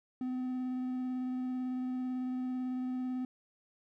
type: tone with vibrato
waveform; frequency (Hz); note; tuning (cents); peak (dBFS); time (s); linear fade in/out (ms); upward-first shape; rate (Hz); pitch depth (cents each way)
triangle; 254.1; B3; +49; -31; 0.21-3.25; 2; square; 18; 9
effects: none